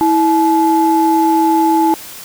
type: tone pair together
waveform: sine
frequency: 325.8 / 858.8 Hz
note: E4 / A5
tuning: -20 / -42 cents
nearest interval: octave + perfect fourth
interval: 1678 cents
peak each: -11 dBFS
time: 0.01-1.94 s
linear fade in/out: 0 ms
effects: tanh soft clip ceiling -2 dBFS + white hiss -32 dBFS RMS until 2.24 s